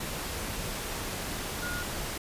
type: tone in noise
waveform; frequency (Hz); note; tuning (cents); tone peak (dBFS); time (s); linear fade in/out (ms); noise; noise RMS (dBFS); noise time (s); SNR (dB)
sine; 1434; F6; +45; -35; 1.62-1.83; 5; pink; -35; 0-2.18; -3
effects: resampled to 32000 Hz